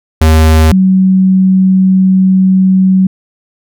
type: tone pair in turn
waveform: square / sine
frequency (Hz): 79.2 / 188.37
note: D#2 / F#3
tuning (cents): +31 / +31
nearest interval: octave + minor third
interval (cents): 1500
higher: second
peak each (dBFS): -4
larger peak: neither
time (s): 0.21-0.72 / 0.72-3.07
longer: second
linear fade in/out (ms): 5
effects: none